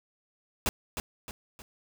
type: noise with echo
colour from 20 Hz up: pink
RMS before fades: -27 dBFS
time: 0.66-0.69 s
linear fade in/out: 0 ms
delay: 310 ms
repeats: 3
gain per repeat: -7 dB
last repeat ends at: 1.62 s
effects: none